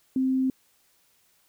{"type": "tone", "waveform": "sine", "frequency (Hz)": 261.6, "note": "C4", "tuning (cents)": 0, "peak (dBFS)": -21, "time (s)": [0.16, 0.5], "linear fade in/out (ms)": 2, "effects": ["white hiss -65 dBFS RMS until 1.48 s"]}